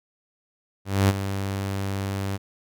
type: tone with ADSR envelope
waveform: sawtooth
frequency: 98 Hz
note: G2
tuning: in tune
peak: -11 dBFS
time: 0.85-2.38 s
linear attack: 240 ms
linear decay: 31 ms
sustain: -11 dB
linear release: 26 ms
effects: none